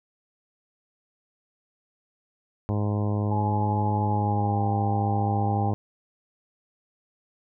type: harmonic tone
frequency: 103.83 Hz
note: G#2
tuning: in tune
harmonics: 1 / 2 / 3 / 4 / 5 / 6 / 7 / 8 / 9 / 10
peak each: -24 / -30 / -34 / -36 / -38 / -40 / -41 / -42 / -43 / -44 dBFS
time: 2.69-5.74 s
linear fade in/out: 0 ms
type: tone with pitch glide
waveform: sine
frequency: 843 to 796.1 Hz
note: G#5 to G5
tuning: +26 to +27 cents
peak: -27 dBFS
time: 3.31-5.71 s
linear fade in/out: 10 ms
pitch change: -99 cents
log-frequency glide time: 4.07-4.64 s
effects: none